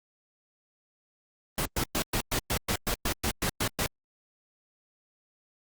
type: noise bursts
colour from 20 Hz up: pink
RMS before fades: -28 dBFS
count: 13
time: 1.58-3.862 s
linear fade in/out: 2 ms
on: 74 ms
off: 110 ms
effects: Opus 32 kbps